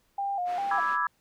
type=tone with vibrato; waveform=sine; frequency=754 Hz; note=F#5; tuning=32 cents sharp; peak=-27 dBFS; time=0.18-0.8 s; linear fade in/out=5 ms; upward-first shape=square; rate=2.5 Hz; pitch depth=94 cents each way
type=band-pass noise; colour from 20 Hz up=white; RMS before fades=-45 dBFS; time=0.45-0.98 s; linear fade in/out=50 ms; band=200 to 2000 Hz; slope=12 dB/octave
type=chord; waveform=sine; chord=E dominant seventh; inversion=second; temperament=equal; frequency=987.8 / 1174.7 / 1318.5 / 1661.2 Hz; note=B5 / D6 / E6 / G#6; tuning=0 / 0 / 0 / 0 cents; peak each=-30 dBFS; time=0.71-1.07 s; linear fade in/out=2 ms
effects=pink hiss -69 dBFS RMS until 1.2 s